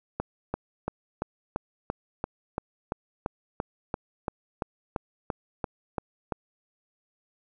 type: click train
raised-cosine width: 1 ms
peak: -14 dBFS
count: 19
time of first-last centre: 0.2-6.322 s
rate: 2.94 Hz
effects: none